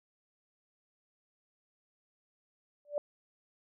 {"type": "tone with exponential growth", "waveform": "sine", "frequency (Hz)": 585, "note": "D5", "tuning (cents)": -7, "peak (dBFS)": -25, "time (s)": [2.85, 2.98], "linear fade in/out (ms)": 1, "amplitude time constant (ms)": 27, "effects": []}